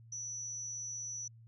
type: tone with amplitude modulation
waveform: sine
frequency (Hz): 5920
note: F#8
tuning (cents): 0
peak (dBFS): -36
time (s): 0.12-1.28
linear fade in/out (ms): 5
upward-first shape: sine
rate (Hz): 236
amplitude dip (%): 65
effects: added 114 Hz sine -54 dBFS peak until 1.47 s